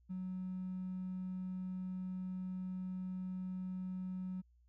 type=tone with hard clipping; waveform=triangle; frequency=185 Hz; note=F#3; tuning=in tune; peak=-39 dBFS; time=0.09-4.42 s; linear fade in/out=20 ms; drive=3 dB; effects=added 60 Hz sine -65 dBFS peak until 4.68 s